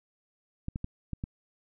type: clicks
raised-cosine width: 5 ms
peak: -21 dBFS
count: 5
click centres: 0.684 / 0.759 / 0.844 / 1.133 / 1.239 s
effects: none